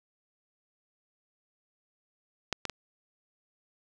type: clicks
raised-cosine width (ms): 0.2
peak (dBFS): -11 / -15 / -18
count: 3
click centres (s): 2.527 / 2.653 / 2.697
effects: none